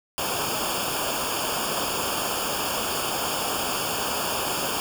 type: noise with comb filter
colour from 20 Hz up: pink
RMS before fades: -27 dBFS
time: 0.18-4.8 s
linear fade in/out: 0 ms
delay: 0.5 ms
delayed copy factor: -0.95
effects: none